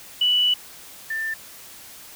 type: tone pair in turn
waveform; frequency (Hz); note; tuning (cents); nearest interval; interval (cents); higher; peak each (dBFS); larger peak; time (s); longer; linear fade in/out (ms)
sine; 2960 / 1783.1; F#7 / A6; 0 / +23; major sixth; 877; first; -16 / -24; first; 0.21-0.54 / 1.1-1.34; first; 5
effects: white hiss -43 dBFS RMS until 2.15 s